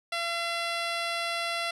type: tone with low-pass filter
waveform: 10% pulse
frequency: 680 Hz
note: F5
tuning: 46 cents flat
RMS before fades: -31 dBFS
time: 0.12-1.71 s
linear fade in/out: 5 ms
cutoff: 7600 Hz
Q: 0.87
effects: none